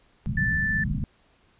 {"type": "low-pass noise", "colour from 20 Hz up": "white", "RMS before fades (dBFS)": -28, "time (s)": [0.26, 1.04], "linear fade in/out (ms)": 0, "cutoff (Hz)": 210, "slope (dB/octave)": 48}
{"type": "tone", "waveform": "sine", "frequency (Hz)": 1760, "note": "A6", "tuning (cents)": 0, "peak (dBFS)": -23, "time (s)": [0.37, 0.84], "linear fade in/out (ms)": 5}
{"effects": ["pink hiss -62 dBFS RMS until 1.59 s", "resampled to 8000 Hz"]}